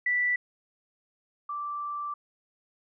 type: tone pair in turn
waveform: sine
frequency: 1969 / 1170.8 Hz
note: B6 / D6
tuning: -6 / -6 cents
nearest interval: major sixth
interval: 900 cents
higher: first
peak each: -23 / -31 dBFS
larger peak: first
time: 0.06-0.36 / 1.49-2.14 s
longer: second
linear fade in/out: 5 ms
effects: none